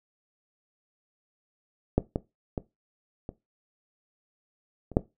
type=clicks; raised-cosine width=2 ms; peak=-7 / -13 / -16 / -22 / -27 / -6 dBFS; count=6; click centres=1.98 / 2.159 / 2.578 / 3.291 / 4.917 / 4.969 s; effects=noise-tail reverb RT60 0.2 s tail -17 dB re dry